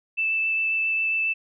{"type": "tone with vibrato", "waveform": "sine", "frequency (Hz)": 2641, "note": "E7", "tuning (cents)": 3, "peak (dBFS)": -21, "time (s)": [0.17, 1.34], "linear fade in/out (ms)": 20, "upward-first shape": "triangle", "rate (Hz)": 7.4, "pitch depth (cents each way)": 9, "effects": []}